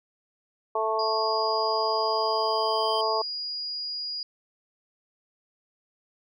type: harmonic tone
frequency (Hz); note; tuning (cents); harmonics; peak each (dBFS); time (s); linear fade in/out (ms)
220; A3; 0; 2 / 3 / 4 / 5; -29 / -29 / -29 / -29; 0.75-3.22; 5
type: tone with exponential growth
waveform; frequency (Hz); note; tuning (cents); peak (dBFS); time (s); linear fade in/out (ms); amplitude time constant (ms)
triangle; 3135; G7; -1; -30; 0.98-3.01; 2; 440
type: tone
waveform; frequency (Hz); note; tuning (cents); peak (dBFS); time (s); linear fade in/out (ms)
sine; 4878; D#8; -35; -30; 0.99-4.23; 2
effects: none